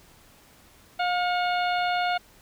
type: harmonic tone with a mistuned harmonic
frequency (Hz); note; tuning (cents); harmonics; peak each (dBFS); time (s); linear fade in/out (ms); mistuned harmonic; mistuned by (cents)
713; F5; +36; 1 / 2 / 3 / 4 / 5 / 6; -24 / -30 / -34 / -36 / -38 / -40; 0.99-2.18; 10; 3; +47
effects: pink hiss -55 dBFS RMS until 2.41 s